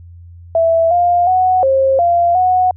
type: tone with pitch steps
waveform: sine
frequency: 660 / 703 / 740 / 535 / 691 / 735 Hz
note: E5 / F5 / F#5 / C5 / F5 / F#5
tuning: +2 / +11 / 0 / +38 / -19 / -12 cents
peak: -9 dBFS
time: 0.55-2.71 s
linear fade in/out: 2 ms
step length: 360 ms
effects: added 86 Hz sine -34 dBFS peak until 2.76 s